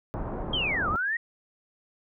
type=low-pass noise; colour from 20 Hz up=pink; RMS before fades=-33 dBFS; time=0.14-0.96 s; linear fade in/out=0 ms; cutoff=1100 Hz; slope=24 dB/octave
type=linear two-way sweep; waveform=sine; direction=down then up; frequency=3267 to 1162 to 1911 Hz; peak=-25 dBFS; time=0.53-1.17 s; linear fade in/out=5 ms; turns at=0.89 s
effects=none